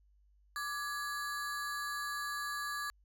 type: ring-modulated tone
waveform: square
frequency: 1427 Hz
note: F6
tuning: 37 cents sharp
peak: -34 dBFS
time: 0.56-2.9 s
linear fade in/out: 0 ms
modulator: 251 Hz
effects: added 50 Hz sine -64 dBFS peak until 3.04 s